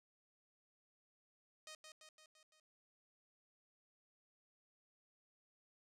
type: tone with echo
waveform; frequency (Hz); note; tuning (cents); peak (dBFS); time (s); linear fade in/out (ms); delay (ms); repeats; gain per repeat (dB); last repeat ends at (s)
5% pulse; 622.3; D#5; 0; -40; 1.67-1.75; 2; 170; 5; -4; 2.6
effects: resampled to 32000 Hz